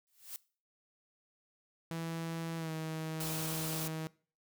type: noise with exponential growth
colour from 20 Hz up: blue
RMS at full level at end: -40 dBFS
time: 0.07-0.36 s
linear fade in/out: 0 ms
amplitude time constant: 61 ms
type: tone with pitch glide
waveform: sawtooth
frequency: 164.81 to 159.01 Hz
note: E3 to D#3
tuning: 0 to +38 cents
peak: -33 dBFS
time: 1.91-4.07 s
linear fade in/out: 0 ms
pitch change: -62 cents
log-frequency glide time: 2.57-2.71 s
type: band-stop noise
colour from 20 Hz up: white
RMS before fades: -40 dBFS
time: 3.2-3.88 s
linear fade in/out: 5 ms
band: 1500 to 2300 Hz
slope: 96 dB/octave
effects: noise-tail reverb RT60 0.4 s tail -21 dB re dry